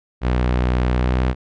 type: tone with pitch glide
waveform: sawtooth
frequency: 61.8 to 63.06 Hz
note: B1 to B1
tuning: +2 to +37 cents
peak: -12 dBFS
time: 0.21-1.35 s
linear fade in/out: 50 ms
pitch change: +35 cents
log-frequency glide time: 0.95-1.18 s
effects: low-pass 3000 Hz 12 dB/octave